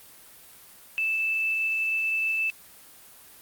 sine tone, 2637 Hz, E7, in tune, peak -23 dBFS, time 0.98-2.5 s, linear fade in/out 0 ms, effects white hiss -50 dBFS RMS until 3.41 s + Opus 32 kbps

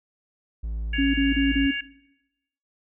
triangle tone, 55 Hz, A1, in tune, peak -25 dBFS, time 0.63-1.67 s, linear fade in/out 10 ms
harmonic tone, 559 Hz, C#5, 14 cents sharp, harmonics 3 / 4 / 5, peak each -29 / -33 / -30 dBFS, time 0.93-1.81 s, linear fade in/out 5 ms
sine tone bursts, 275.6 Hz, C#4, 10 cents flat, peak -19 dBFS, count 4, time 0.98-1.713 s, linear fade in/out 10 ms, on 160 ms, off 31 ms
effects noise-tail reverb RT60 0.9 s tail -19 dB re dry

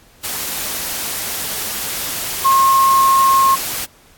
sine tone in noise, 1075 Hz, C6, 47 cents sharp, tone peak -9 dBFS, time 2.44-3.56 s, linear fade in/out 20 ms, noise white, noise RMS -23 dBFS, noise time 0.23-3.86 s, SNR +11 dB, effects pink hiss -49 dBFS RMS until 4.17 s + AAC 64 kbps

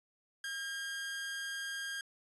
sawtooth tone with amplitude modulation, 1614 Hz, G#6, 50 cents flat, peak -33 dBFS, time 0.44-2.01 s, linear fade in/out 2 ms, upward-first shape sine, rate 287 Hz, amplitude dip 25%, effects resampled to 24000 Hz

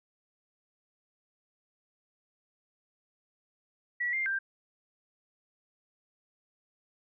sine tone with pitch steps, 1939 / 2104 / 1580 Hz, B6 / C7 / G6, -32 / +9 / +13 cents, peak -28 dBFS, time 4-4.39 s, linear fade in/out 10 ms, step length 130 ms, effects none

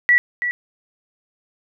sine tone with echo, 1947 Hz, B6, 25 cents flat, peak -10 dBFS, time 0.09-0.18 s, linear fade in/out 0 ms, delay 330 ms, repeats 1, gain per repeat -9 dB, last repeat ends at 0.51 s, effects none

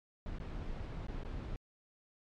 brown noise with dropouts, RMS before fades -41 dBFS, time 0.26-1.56 s, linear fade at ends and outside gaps 1 ms, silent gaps 0.385-0.4 / 1.069-1.083 / 1.235-1.249 s, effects low-pass 4000 Hz 12 dB/octave + MP3 96 kbps

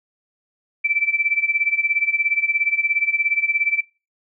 sine tone with tremolo, 2328 Hz, D7, 16 cents flat, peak -14 dBFS, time 0.84-3.81 s, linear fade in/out 10 ms, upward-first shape sine, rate 17 Hz, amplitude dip 85%, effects noise-tail reverb RT60 0.3 s tail -22 dB re dry

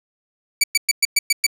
15% pulse tone bursts, 2295 Hz, D7, 40 cents flat, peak -6 dBFS, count 7, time 0.61-1.466 s, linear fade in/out 5 ms, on 28 ms, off 110 ms, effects none

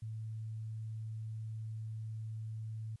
sine tone, 110.2 Hz, A2, 3 cents sharp, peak -39 dBFS, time 0.02-2.96 s, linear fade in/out 5 ms, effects white hiss -74 dBFS RMS until 3 s + resampled to 24000 Hz

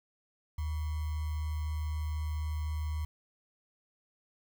sine tone with sample-and-hold, 77 Hz, D#2, 17 cents flat, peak -31 dBFS, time 0.58-3.05 s, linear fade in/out 5 ms, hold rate 1050 Hz, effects none

